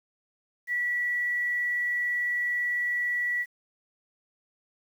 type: tone with quantisation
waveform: sine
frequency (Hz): 1947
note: B6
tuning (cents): -25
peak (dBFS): -25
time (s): 0.67-3.46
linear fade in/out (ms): 50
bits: 9
effects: none